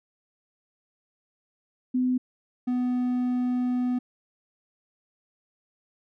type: tone pair in turn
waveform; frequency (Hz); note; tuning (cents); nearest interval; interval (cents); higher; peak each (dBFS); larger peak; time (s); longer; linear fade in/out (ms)
sine / triangle; 252.9 / 248.7; B3 / B3; +41 / +12; unison; 29; first; -21; neither; 1.94-2.18 / 2.67-3.99; second; 10
effects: none